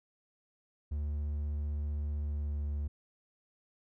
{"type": "tone with pitch glide", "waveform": "triangle", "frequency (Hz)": [73.7, 72.94], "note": ["D2", "D2"], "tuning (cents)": [7, -11], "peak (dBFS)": -30, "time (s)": [0.91, 2.88], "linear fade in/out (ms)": 10, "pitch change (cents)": -18, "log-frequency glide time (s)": [2.22, 2.68], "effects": []}